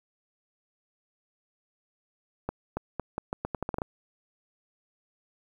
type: accelerating click train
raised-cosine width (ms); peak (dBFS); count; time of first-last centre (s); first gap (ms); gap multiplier
1; -16; 12; 2.49-3.819; 280; 0.81
effects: 9-bit